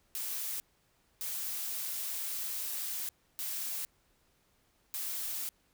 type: noise bursts at uneven times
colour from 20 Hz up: blue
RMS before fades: -37 dBFS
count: 4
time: 0.15-0.6 / 1.21-3.09 / 3.39-3.85 / 4.94-5.49 s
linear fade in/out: 0 ms
effects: pink hiss -71 dBFS RMS until 5.73 s